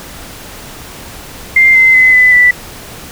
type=tone with pitch steps; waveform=sine; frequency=2097 / 2066 / 2035 / 2005 / 1974.7 Hz; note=C7 / C7 / C7 / B6 / B6; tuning=+3 / -22 / -49 / +26 / -1 cents; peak=-3 dBFS; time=1.56-2.51 s; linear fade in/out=5 ms; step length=190 ms; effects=pink hiss -30 dBFS RMS until 3.11 s